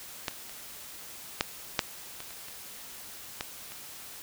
clicks, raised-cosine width 0.2 ms, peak -12 / -30 / -28 / -7 / -6 / -22 / -27 / -27 / -14 / -26 dBFS, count 10, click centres 0.282 / 0.312 / 0.495 / 1.409 / 1.792 / 2.204 / 2.307 / 2.484 / 3.409 / 3.72 s, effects white hiss -45 dBFS RMS until 4.22 s

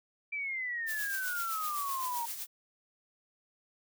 sine exponential sweep, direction down, 2349 to 924 Hz, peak -33 dBFS, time 0.32-2.26 s, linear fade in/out 10 ms
blue noise with tremolo, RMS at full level -37 dBFS, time 0.86-2.47 s, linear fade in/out 50 ms, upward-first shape triangle, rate 7.8 Hz, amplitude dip 60%
effects none

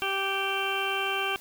harmonic tone, 390.3 Hz, G4, 8 cents flat, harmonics 1 / 2 / 3 / 4 / 6 / 7 / 8, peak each -34 / -34 / -34 / -34 / -34 / -34 / -34 dBFS, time 0.02-1.36 s, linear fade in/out 0 ms, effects white hiss -49 dBFS RMS until 1.4 s

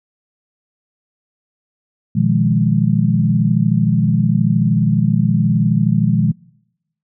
sine chord, F half-diminished seventh, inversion second, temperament equal with one note detuned, 121.14 / 155.56 / 174.61 / 207.7 Hz, Cb3 / Eb3 / F3 / Ab3, -33 / 0 / 0 / 0 cents, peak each -17 dBFS, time 2.15-6.32 s, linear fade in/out 10 ms, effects noise-tail reverb RT60 0.9 s tail -26 dB re dry

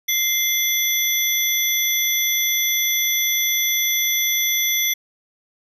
sine tone cluster, 2086 / 3439 / 5940 / 11950 Hz, C7 / A7 / F#8 / F#9, -6 / -40 / +6 / +16 cents, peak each -23 dBFS, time 0.08-4.94 s, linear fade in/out 10 ms, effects none

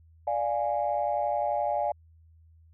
sine chord, D diminished, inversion none, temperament equal, 587.3 / 698.5 / 830.6 Hz, D5 / F5 / Ab5, 0 / 0 / 0 cents, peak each -29 dBFS, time 0.27-1.92 s, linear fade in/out 5 ms, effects tanh soft clip ceiling -16 dBFS + added 81 Hz sine -54 dBFS peak until 2.73 s

